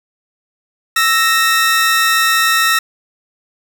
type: tone pair together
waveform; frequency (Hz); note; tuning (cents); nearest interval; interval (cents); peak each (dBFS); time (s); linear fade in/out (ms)
sawtooth; 1318.5 / 1859.3; E6 / A#6; 0 / -5; tritone; 595; -10; 0.96-2.79; 5
effects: 7-bit